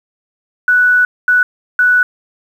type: tone bursts at uneven times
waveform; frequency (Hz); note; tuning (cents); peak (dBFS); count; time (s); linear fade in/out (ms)
sine; 1480; F#6; 0; -7; 3; 0.68-1.05 / 1.28-1.43 / 1.79-2.03; 2
effects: 7-bit